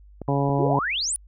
clicks, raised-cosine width 2 ms, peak -19 dBFS, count 2, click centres 0.217 / 0.494 s
harmonic tone, 140 Hz, C#3, 18 cents sharp, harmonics 1 / 2 / 3 / 4 / 5 / 6 / 7, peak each -23 / -26 / -28 / -29 / -30 / -31 / -31 dBFS, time 0.28-0.79 s, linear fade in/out 2 ms
sine exponential sweep, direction up, 311.1 to 10320 Hz, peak -23 dBFS, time 0.59-1.16 s, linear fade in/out 0 ms
effects added 50 Hz sine -46 dBFS peak until 1.27 s

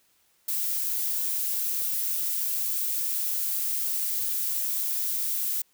violet noise, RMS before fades -28 dBFS, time 0.48-5.62 s, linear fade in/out 5 ms, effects white hiss -66 dBFS RMS until 5.73 s

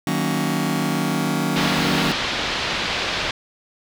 sawtooth chord, D# minor seventh, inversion none, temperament just, 155.56 / 186.68 / 233.3 / 280 Hz, D#3 / F#3 / A#3 / C#4, 0 / +16 / +2 / +18 cents, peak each -21 dBFS, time 0.07-2.12 s, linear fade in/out 2 ms
white low-pass noise, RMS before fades -24 dBFS, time 1.56-3.31 s, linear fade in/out 2 ms, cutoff 4200 Hz, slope 24 dB/octave
effects none

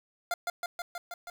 25% pulse tone with echo, 698.5 Hz, F5, in tune, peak -24 dBFS, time 0.31-0.34 s, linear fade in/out 2 ms, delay 160 ms, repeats 6, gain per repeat -2 dB, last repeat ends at 1.3 s, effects 9-bit

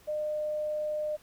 sine tone, 606 Hz, D#5, 46 cents flat, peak -29 dBFS, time 0.07-1.17 s, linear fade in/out 20 ms, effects pink hiss -59 dBFS RMS until 1.22 s

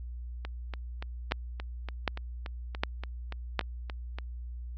two click trains, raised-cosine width 0.3 ms, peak -22 / -10 dBFS, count 14 / 4, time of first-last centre 0.45-4.186 / 1.32-3.593 s, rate 3.48 / 1.32 Hz, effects added 60 Hz sine -37 dBFS peak until 4.77 s + low-pass 5000 Hz 12 dB/octave

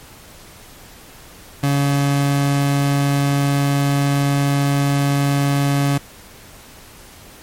30% pulse tone, 141 Hz, C#3, 30 cents sharp, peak -12 dBFS, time 1.63-5.98 s, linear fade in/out 5 ms, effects pink hiss -42 dBFS RMS until 7.42 s + MP3 64 kbps

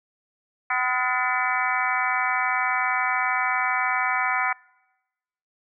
harmonic tone with a mistuned harmonic, 252.7 Hz, B3, 40 cents sharp, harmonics 3 / 4 / 5 / 6 / 7 / 8 / 9, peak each -29 / -29 / -29 / -29 / -29 / -29 / -29 dBFS, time 0.7-4.53 s, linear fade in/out 5 ms, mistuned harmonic 6, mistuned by -92 cents, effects noise-tail reverb RT60 1.0 s tail -24 dB re dry

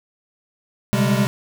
square tone cluster, 128.9 / 143.4 / 197.6 / 208.2 Hz, C3 / D3 / G3 / G#3, -26 / -41 / +14 / +5 cents, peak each -21 / -28 / -21 / -22 dBFS, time 0.93-1.27 s, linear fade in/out 0 ms, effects none

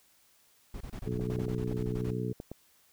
brown noise bursts, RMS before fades -39 dBFS, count 15, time 0.74-2.109 s, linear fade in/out 5 ms, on 67 ms, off 26 ms
harmonic tone, 61.4 Hz, B1, 9 cents flat, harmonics 2 / 3 / 4 / 5 / 6 / 7, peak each -34 / -37 / -40 / -42 / -42 / -38 dBFS, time 1.06-2.33 s, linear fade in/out 5 ms
clicks, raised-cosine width 2 ms, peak -26 dBFS, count 7, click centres 1.197 / 1.3 / 1.389 / 1.482 / 1.716 / 2.401 / 2.516 s
effects white hiss -65 dBFS RMS until 2.92 s

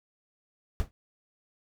brown noise with exponential decay, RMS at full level -25 dBFS, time 0.8-0.91 s, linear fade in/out 0 ms, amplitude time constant 22 ms, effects none

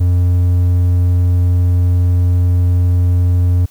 triangle tone, 88.8 Hz, F2, 29 cents sharp, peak -7 dBFS, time 0-3.66 s, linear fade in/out 10 ms, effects white hiss -49 dBFS RMS until 3.7 s

